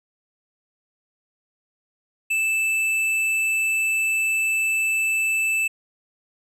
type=tone with hard clipping; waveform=triangle; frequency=2637 Hz; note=E7; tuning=in tune; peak=-21 dBFS; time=2.3-5.68 s; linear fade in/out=10 ms; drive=12 dB; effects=none